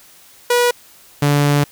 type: tone pair in turn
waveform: sawtooth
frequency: 485.4 / 144.66 Hz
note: B4 / D3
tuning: -30 / -26 cents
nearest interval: octave + major sixth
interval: 2096 cents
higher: first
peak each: -8 dBFS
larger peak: neither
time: 0.5-0.71 / 1.22-1.64 s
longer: second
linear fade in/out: 5 ms
effects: white hiss -46 dBFS RMS until 1.71 s